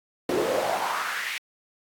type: noise with high-pass filter sweep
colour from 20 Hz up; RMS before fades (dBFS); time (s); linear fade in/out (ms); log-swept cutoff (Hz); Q
brown; -27; 0.29-1.38; 2; 330 to 2400; 3.9
effects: AAC 64 kbps